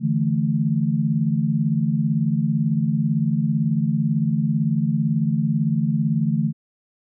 sine chord, D suspended second, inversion none, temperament equal, 146.83 / 164.81 / 220 Hz, D3 / E3 / A3, 0 / 0 / 0 cents, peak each -22 dBFS, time 0-6.53 s, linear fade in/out 50 ms, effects none

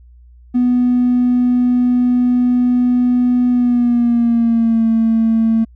triangle tone with pitch glide, 246.9 to 225.1 Hz, B3 to A3, 0 to +40 cents, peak -7 dBFS, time 0.54-5.65 s, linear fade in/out 20 ms, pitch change -160 cents, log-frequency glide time 3.49-4.88 s, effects tanh soft clip ceiling -7 dBFS + added 60 Hz sine -40 dBFS peak until 5.75 s

